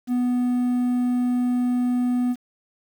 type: tone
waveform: triangle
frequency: 246.9 Hz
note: B3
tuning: in tune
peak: -17 dBFS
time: 0.07-2.36 s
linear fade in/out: 50 ms
effects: 8-bit